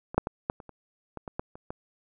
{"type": "clicks", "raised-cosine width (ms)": 1, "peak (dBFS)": [-23, -6, -16, -12, -30, -30, -23, -23, -16, -30, -21], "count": 11, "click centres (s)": [0.145, 0.18, 0.271, 0.499, 0.602, 0.693, 1.173, 1.278, 1.395, 1.555, 1.705], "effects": []}